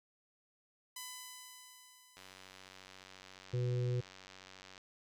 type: tone with exponential decay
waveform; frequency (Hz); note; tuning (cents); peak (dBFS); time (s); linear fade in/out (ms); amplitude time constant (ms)
5% pulse; 1004; B5; +28; -31; 0.96-3.45; 5; 540
type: click train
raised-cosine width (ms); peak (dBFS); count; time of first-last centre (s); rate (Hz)
0.2; -35; 247; 2.17-4.779; 94.3
type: harmonic tone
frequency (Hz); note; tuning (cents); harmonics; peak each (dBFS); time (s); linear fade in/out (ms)
123.47; B2; 0; 1 / 3 / 4; -32 / -42 / -44; 3.53-4.01; 10
effects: none